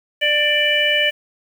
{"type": "harmonic tone with a mistuned harmonic", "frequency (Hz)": 593, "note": "D5", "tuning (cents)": 17, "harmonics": [1, 3, 4, 5], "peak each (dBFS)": [-22, -20, -20, -18], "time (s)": [0.21, 1.11], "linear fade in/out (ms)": 20, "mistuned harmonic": 4, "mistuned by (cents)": -21, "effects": ["7-bit"]}